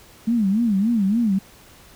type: tone with vibrato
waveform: sine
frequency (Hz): 213.6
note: G#3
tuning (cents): +49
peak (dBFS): -16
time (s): 0.27-1.39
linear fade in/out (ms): 10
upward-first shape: sine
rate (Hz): 3.5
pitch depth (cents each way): 200
effects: pink hiss -48 dBFS RMS until 1.95 s